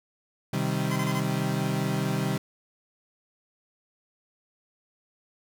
35% pulse chord, C minor, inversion none, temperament equal, 130.81 / 155.56 / 196 Hz, C3 / Eb3 / G3, 0 / 0 / 0 cents, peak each -28 dBFS, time 0.53-2.38 s, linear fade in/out 5 ms
25% pulse tone bursts, 1025 Hz, C6, 36 cents flat, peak -28 dBFS, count 4, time 0.91-1.198 s, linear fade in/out 2 ms, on 51 ms, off 28 ms
effects none

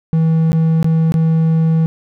triangle tone with dropouts, 161.6 Hz, E3, 34 cents flat, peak -8 dBFS, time 0.13-1.86 s, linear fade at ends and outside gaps 0 ms, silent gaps 0.519-0.53 / 0.828-0.844 / 1.121-1.141 s, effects none

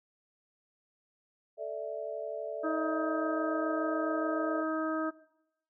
sine chord, A suspended fourth, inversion none, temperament equal, 440 / 587.3 / 659.3 Hz, A4 / D5 / E5, 0 / 0 / 0 cents, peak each -40 / -38 / -37 dBFS, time 1.57-4.65 s, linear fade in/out 50 ms
harmonic tone, 316.1 Hz, D#4, 27 cents sharp, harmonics 1 / 2 / 3 / 4 / 5, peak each -32 / -36 / -45 / -36 / -42 dBFS, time 2.63-5.11 s, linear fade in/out 20 ms
effects noise-tail reverb RT60 0.8 s tail -19 dB re dry

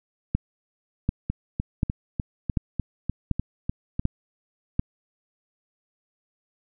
two click trains, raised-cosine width 5 ms, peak -13 / -9 dBFS, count 10 / 7, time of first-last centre 1.3-3.995 / 0.35-4.794 s, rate 3.34 / 1.35 Hz, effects none

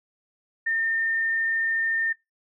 sine tone, 1813 Hz, A#6, 49 cents flat, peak -22 dBFS, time 0.66-2.13 s, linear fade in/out 10 ms, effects noise-tail reverb RT60 0.2 s tail -23 dB re dry

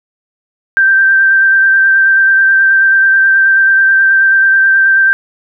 sine tone with vibrato, 1568 Hz, G6, in tune, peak -5 dBFS, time 0.77-5.13 s, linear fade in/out 0 ms, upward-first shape sine, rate 9.3 Hz, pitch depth 16 cents each way, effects none

